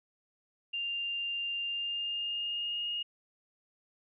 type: tone with pitch glide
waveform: sine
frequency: 2794 to 2856 Hz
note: F7 to F7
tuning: 0 to +38 cents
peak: -32 dBFS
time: 0.73-3.03 s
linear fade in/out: 10 ms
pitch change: +38 cents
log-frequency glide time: 1.63-2.89 s
effects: none